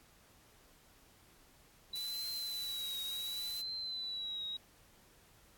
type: tone with vibrato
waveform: sine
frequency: 3951 Hz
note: B7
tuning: in tune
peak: -38 dBFS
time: 1.93-4.57 s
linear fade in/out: 5 ms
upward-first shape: triangle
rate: 0.69 Hz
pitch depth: 73 cents each way
type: noise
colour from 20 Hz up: blue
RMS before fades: -46 dBFS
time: 1.95-3.62 s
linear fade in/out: 10 ms
effects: pink hiss -64 dBFS RMS until 5.57 s + AAC 64 kbps